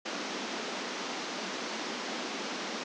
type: band-pass noise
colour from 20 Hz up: pink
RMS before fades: -37 dBFS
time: 0.05-2.84 s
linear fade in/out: 10 ms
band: 200 to 6400 Hz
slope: 48 dB/octave
effects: none